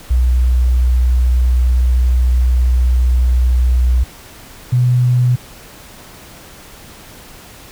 sine tone pair in turn, 62 / 124 Hz, B1 / B2, +7 / +7 cents, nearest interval octave, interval 1200 cents, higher second, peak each -9 dBFS, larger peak neither, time 0.1-4.04 / 4.72-5.36 s, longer first, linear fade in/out 10 ms, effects pink hiss -38 dBFS RMS until 7.71 s

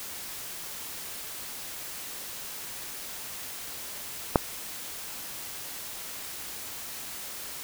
click, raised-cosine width 1 ms, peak -3 dBFS, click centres 4.358 s, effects white hiss -39 dBFS RMS until 7.63 s

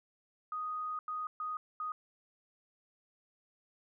sine tone bursts at uneven times, 1244.5 Hz, D#6, in tune, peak -35 dBFS, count 4, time 0.52-0.99 / 1.08-1.27 / 1.4-1.57 / 1.8-1.92 s, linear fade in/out 2 ms, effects none

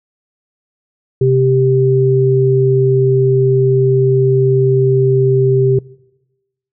sine tone pair together, 130.81 / 392 Hz, C3 / G4, 0 / 0 cents, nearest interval octave + perfect fifth, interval 1900 cents, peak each -11 dBFS, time 1.21-5.79 s, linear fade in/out 5 ms, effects noise-tail reverb RT60 1.0 s tail -23 dB re dry

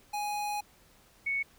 square / sine tone pair in turn, 830.6 / 2217 Hz, G#5 / C#7, 0 / 0 cents, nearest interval octave + perfect fourth, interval 1700 cents, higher second, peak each -32 / -28 dBFS, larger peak second, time 0.13-0.61 / 1.26-1.43 s, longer first, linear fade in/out 10 ms, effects pink hiss -61 dBFS RMS until 1.58 s

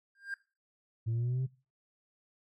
triangle tone with exponential growth, 1600 Hz, G6, 35 cents sharp, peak -29 dBFS, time 0.15-0.34 s, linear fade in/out 2 ms, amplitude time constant 40 ms
sine exponential sweep, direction up, 111.3 to 133.5 Hz, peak -27 dBFS, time 1.06-1.47 s, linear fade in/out 20 ms
effects noise-tail reverb RT60 0.3 s tail -20 dB re dry + tanh soft clip ceiling -28 dBFS

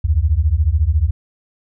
sine beating tone pair, 70.3 / 84.3 Hz, C#2 / E2, +25 / +39 cents, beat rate 14 Hz, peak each -15 / -15 dBFS, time 0.04-1.11 s, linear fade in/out 10 ms, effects none

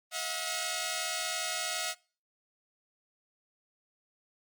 5% pulse tone pair together, 643 / 720.2 Hz, E5 / F#5, -43 / -47 cents, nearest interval major second, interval 196 cents, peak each -24 / -23 dBFS, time 0.11-1.95 s, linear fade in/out 50 ms, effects noise-tail reverb RT60 0.4 s tail -24 dB re dry + Opus 32 kbps

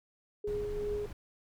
sine tone with tremolo, 415.3 Hz, G#4, in tune, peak -31 dBFS, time 0.44-1.06 s, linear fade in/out 5 ms, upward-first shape triangle, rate 2.6 Hz, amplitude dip 40%
brown noise, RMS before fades -42 dBFS, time 0.47-1.13 s, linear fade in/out 5 ms
effects none

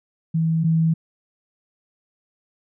sine tone pair in turn, 162.3 / 162.3 Hz, E3 / E3, -27 / -27 cents, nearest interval unison, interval 0 cents, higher neither, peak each -17 / -15 dBFS, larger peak second, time 0.34-0.64 / 0.64-0.94 s, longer neither, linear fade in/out 10 ms, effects none

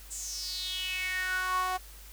sawtooth tone with high-pass filter sweep, 370 Hz, F#4, in tune, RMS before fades -33 dBFS, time 0.1-1.78 s, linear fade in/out 20 ms, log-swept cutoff 7800 to 830 Hz, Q 6.1, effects added 50 Hz sine -48 dBFS peak until 2.12 s + white hiss -52 dBFS RMS until 2.12 s

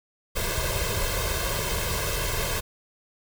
pink noise with comb filter, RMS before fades -27 dBFS, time 0.35-2.61 s, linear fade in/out 20 ms, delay 1.9 ms, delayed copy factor +0.85, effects none

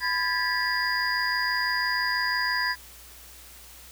sine tone cluster, 1001 / 1625 / 1731 / 1956 / 4862 Hz, B5 / G#6 / A6 / B6 / D#8, +23 / -38 / -29 / -17 / -41 cents, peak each -30 dBFS, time 0-2.76 s, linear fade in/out 50 ms, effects added 60 Hz sine -52 dBFS peak until 3.91 s + white hiss -48 dBFS RMS until 3.91 s

